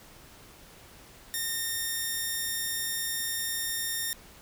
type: tone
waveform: 5% pulse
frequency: 1830 Hz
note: A#6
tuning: 32 cents flat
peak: -19 dBFS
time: 1.34-4.13 s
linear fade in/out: 0 ms
effects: pink hiss -52 dBFS RMS until 4.41 s